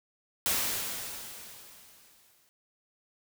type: noise with exponential decay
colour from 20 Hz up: white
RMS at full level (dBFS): -27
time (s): 0.46-2.49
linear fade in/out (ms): 0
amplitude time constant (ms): 440
effects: none